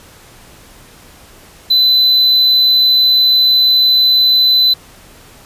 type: tone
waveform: triangle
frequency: 4017 Hz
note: B7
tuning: 29 cents sharp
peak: -6 dBFS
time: 1.7-4.74 s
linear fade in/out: 10 ms
effects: pink hiss -41 dBFS RMS until 5.45 s + resampled to 32000 Hz